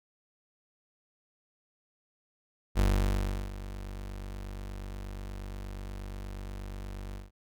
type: tone with ADSR envelope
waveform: 35% pulse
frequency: 48.39 Hz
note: G1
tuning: 22 cents flat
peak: -20 dBFS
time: 2.75-7.31 s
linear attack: 41 ms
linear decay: 710 ms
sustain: -16 dB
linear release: 160 ms
effects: none